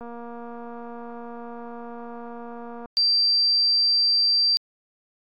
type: click train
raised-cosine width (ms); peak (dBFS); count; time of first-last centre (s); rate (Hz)
1; -26; 673; 0.01-2.857; 236
type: tone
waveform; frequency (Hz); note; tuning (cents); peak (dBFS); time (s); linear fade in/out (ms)
sine; 4699; D8; 0; -17; 2.97-4.57; 0
effects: AAC 64 kbps